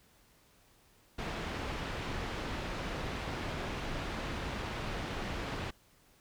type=low-pass noise; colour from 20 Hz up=pink; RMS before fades=-38 dBFS; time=1.18-5.71 s; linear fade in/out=10 ms; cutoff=3300 Hz; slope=12 dB/octave; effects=pink hiss -65 dBFS RMS until 6.2 s